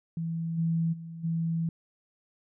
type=tone with level steps; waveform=sine; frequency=165 Hz; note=E3; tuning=2 cents sharp; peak=-29 / -24 / -38 / -26 dBFS; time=0.17-1.69 s; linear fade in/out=2 ms; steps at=0.57 / 0.92 / 1.23 s; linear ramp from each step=20 ms; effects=none